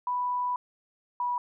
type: tone pair in turn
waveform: sine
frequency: 987.8 / 976.5 Hz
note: B5 / B5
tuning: 0 / -20 cents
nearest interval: unison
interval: 20 cents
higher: first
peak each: -26 dBFS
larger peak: neither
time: 0.07-0.56 / 1.2-1.38 s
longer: first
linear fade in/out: 2 ms
effects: none